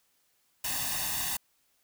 white noise with comb filter, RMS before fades -32 dBFS, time 0.64-1.37 s, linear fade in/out 5 ms, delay 1.1 ms, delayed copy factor +0.85, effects white hiss -71 dBFS RMS until 1.83 s

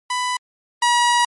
sawtooth tone pair in turn, 995 / 961.1 Hz, B5 / B5, +13 / -47 cents, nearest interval minor second, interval 60 cents, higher first, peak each -16 / -10 dBFS, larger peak second, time 0.1-0.37 / 0.82-1.25 s, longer second, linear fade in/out 5 ms, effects MP3 48 kbps

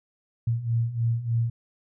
sine beating tone pair, 114.1 / 117.4 Hz, A#2 / A#2, -37 / +13 cents, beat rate 3.3 Hz, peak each -28 / -24 dBFS, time 0.47-1.5 s, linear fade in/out 5 ms, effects none

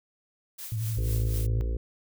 blue noise with tremolo, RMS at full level -38 dBFS, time 0.58-1.47 s, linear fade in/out 10 ms, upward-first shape triangle, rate 4.1 Hz, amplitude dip 75%
sine tone with vibrato, 110.3 Hz, A2, 5 cents sharp, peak -27 dBFS, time 0.72-1.61 s, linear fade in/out 0 ms, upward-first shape triangle, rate 12 Hz, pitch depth 87 cents each way
harmonic tone, 56.6 Hz, A1, 50 cents sharp, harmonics 1 / 2 / 4 / 5 / 6 / 7 / 8 / 9, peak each -26 / -40 / -47 / -48 / -46 / -45 / -46 / -47 dBFS, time 0.97-1.77 s, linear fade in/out 5 ms
effects none

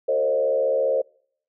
sine tone with frequency modulation, 534 Hz, C5, 35 cents sharp, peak -18 dBFS, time 0.08-1.02 s, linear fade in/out 10 ms, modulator 74.9 Hz, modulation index 0.97, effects noise-tail reverb RT60 0.6 s tail -26 dB re dry

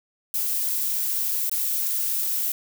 violet noise with dropouts, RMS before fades -25 dBFS, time 0.34-2.52 s, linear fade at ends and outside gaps 2 ms, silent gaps 1.496-1.514 s, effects none

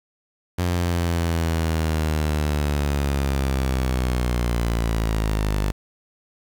sawtooth linear sweep, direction down, 89.1 to 49.96 Hz, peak -16 dBFS, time 0.58-5.72 s, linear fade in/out 10 ms, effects 7-bit

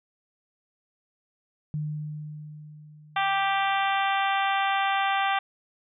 sine tone with exponential decay, 151.3 Hz, D#3, 48 cents flat, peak -26 dBFS, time 1.74-4.18 s, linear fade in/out 0 ms, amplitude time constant 530 ms
harmonic tone, 392 Hz, G4, in tune, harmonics 2 / 3 / 4 / 5 / 6 / 7 / 8 / 9, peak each -25 / -29 / -31 / -33 / -35 / -36 / -37 / -38 dBFS, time 3.16-5.39 s, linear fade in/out 5 ms
effects none

